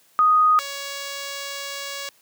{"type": "tone pair in turn", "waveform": ["sine", "5% pulse"], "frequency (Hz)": [1244.5, 559.3], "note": ["D#6", "C#5"], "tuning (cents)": [0, 15], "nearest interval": "octave + major second", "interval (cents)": 1385, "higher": "first", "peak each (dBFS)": [-13, -18], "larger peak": "first", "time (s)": [[0.19, 0.59], [0.59, 2.09]], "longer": "second", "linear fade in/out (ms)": 0, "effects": ["white hiss -58 dBFS RMS until 2.21 s", "high-pass 100 Hz 12 dB/octave"]}